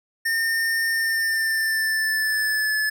square tone with pitch glide, 1818 to 1725.9 Hz, A#6 to A6, -44 to -34 cents, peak -21 dBFS, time 0.25-2.9 s, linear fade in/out 10 ms, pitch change -90 cents, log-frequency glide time 0.89-2.76 s, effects none

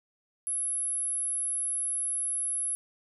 sine tone, 10930 Hz, F9, 38 cents flat, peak -28 dBFS, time 0.47-2.75 s, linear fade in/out 0 ms, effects none

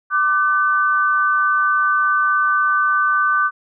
sine tone pair together, 1179.4 / 1516 Hz, D6 / F#6, +7 / +42 cents, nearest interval major third, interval 435 cents, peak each -16 / -17 dBFS, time 0.1-3.51 s, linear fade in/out 50 ms, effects none

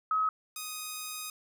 sine / 5% pulse tone pair in turn, 1276 / 1248.3 Hz, D#6 / D#6, +43 / +5 cents, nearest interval unison, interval 38 cents, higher first, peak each -25 dBFS, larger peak neither, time 0.11-0.29 / 0.56-1.3 s, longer second, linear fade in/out 2 ms, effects none

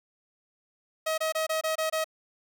sawtooth tone bursts, 635 Hz, D#5, 35 cents sharp, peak -22 dBFS, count 7, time 1.06-2.044 s, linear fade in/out 10 ms, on 120 ms, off 24 ms, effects none

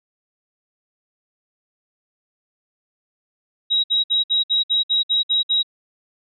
sine tone bursts, 3830 Hz, A#7, 46 cents sharp, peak -15 dBFS, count 10, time 3.7-5.631 s, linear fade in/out 20 ms, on 140 ms, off 59 ms, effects none

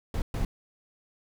brown noise bursts at uneven times, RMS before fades -28 dBFS, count 2, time 0.14-0.22 / 0.34-0.45 s, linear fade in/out 2 ms, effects none

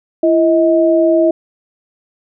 sine tone pair together, 336.3 / 634.8 Hz, E4 / D#5, +35 / +35 cents, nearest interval major seventh, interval 1100 cents, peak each -11 dBFS, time 0.23-1.31 s, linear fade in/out 5 ms, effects none

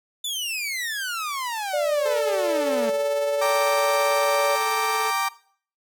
sawtooth exponential sweep, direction down, 3561 to 220 Hz, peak -23 dBFS, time 0.24-2.9 s, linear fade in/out 5 ms
sine tone with pitch glide, 590 to 571.9 Hz, D5 to D5, +8 to -46 cents, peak -21 dBFS, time 1.73-4.56 s, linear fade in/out 10 ms, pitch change -54 cents, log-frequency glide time 2.06-2.94 s
sawtooth tone with tremolo, 439.3 Hz, A4, 3 cents flat, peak -23 dBFS, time 2.05-5.11 s, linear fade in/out 10 ms, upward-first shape sine, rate 18 Hz, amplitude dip 40%
35% pulse chord, G minor, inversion none, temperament equal, 784 / 932.3 / 1174.7 Hz, G5 / Bb5 / D6, 0 / 0 / 0 cents, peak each -27 / -26 / -23 dBFS, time 3.41-5.29 s, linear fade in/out 10 ms
effects noise-tail reverb RT60 0.5 s tail -18 dB re dry

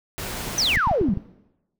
pink noise, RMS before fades -31 dBFS, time 0.18-0.76 s, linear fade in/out 0 ms
sine exponential sweep, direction down, 6280 to 170.2 Hz, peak -18 dBFS, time 0.58-1.14 s, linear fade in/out 2 ms
clicks, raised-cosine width 5 ms, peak -14 dBFS, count 6, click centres 0.772 / 0.873 / 0.913 / 1.013 / 1.088 / 1.173 s
effects noise-tail reverb RT60 0.9 s tail -20 dB re dry

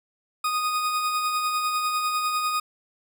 40% pulse tone with tremolo, 1241 Hz, D#6, 5 cents flat, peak -21 dBFS, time 0.44-2.6 s, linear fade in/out 5 ms, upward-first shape sine, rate 10 Hz, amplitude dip 35%, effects none

